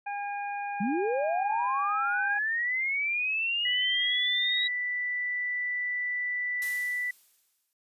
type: harmonic tone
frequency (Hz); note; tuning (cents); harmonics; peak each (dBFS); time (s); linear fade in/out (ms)
812; G#5; -39; 1 / 2 / 3; -32 / -40 / -41; 0.06-2.39; 10
type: linear sweep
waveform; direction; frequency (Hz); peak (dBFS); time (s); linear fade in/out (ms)
sine; up; 182.3 to 3864; -26; 0.8-4.68; 10
type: tone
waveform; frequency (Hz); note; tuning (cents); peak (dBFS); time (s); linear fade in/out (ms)
sine; 1975.5; B6; 0; -28; 3.65-7.11; 5
type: noise with exponential decay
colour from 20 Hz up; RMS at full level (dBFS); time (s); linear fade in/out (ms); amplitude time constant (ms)
blue; -37; 6.62-7.73; 0; 240
effects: resampled to 32000 Hz